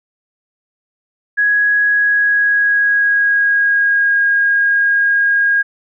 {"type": "tone with pitch glide", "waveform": "sine", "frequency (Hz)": [1666, 1630.8], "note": ["G#6", "G#6"], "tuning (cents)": [5, -32], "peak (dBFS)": -10, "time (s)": [1.37, 5.63], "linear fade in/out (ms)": 20, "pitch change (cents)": -37, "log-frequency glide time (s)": [1.83, 4.22], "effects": []}